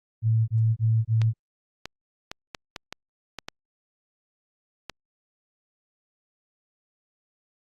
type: tone bursts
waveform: sine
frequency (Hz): 112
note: A2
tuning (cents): +31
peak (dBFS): -18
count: 4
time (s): 0.22-1.335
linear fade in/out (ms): 50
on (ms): 260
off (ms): 25
type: clicks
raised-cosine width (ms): 0.2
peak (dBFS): -16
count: 9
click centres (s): 1.217 / 1.856 / 2.315 / 2.548 / 2.762 / 2.926 / 3.387 / 3.485 / 4.897
effects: Opus 48 kbps